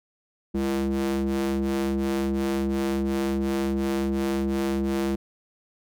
square ring-modulated tone, 68.1 Hz, C#2, 30 cents flat, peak -21 dBFS, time 0.54-5.16 s, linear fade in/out 10 ms, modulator 271 Hz, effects none

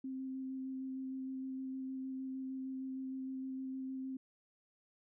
sine tone with vibrato, 263.2 Hz, C4, 10 cents sharp, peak -39 dBFS, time 0.04-4.17 s, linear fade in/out 5 ms, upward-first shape square, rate 6.5 Hz, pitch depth 8 cents each way, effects none

